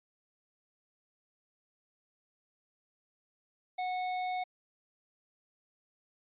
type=tone with hard clipping; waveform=sine; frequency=734 Hz; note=F#5; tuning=14 cents flat; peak=-34 dBFS; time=3.78-4.44 s; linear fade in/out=10 ms; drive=14 dB; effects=resampled to 8000 Hz